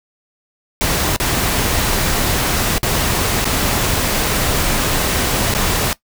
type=noise with dropouts; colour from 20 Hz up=pink; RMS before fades=-17 dBFS; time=0.81-5.93 s; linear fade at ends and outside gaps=0 ms; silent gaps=1.162-1.2 / 2.781-2.831 / 3.444-3.454 / 5.539-5.549 s; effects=noise-tail reverb RT60 0.1 s tail -18 dB re dry